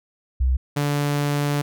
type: tone pair in turn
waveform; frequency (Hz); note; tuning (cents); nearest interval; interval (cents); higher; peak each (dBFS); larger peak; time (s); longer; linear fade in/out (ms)
sine / sawtooth; 64.3 / 144.89; C2 / D3; -30 / -23; octave + major second; 1407; second; -16; neither; 0.4-0.57 / 0.76-1.62; second; 10
effects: none